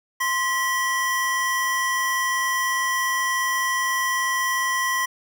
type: tone pair together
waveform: square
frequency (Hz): 1046.5 / 1943.8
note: C6 / B6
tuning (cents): 0 / -28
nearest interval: major seventh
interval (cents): 1072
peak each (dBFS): -25 / -24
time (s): 0.2-5.06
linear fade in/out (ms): 10
effects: none